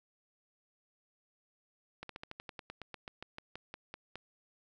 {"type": "slowing click train", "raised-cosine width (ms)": 0.3, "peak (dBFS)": -27, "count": 18, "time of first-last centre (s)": [2.03, 4.156], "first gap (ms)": 63, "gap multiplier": 1.08, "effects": []}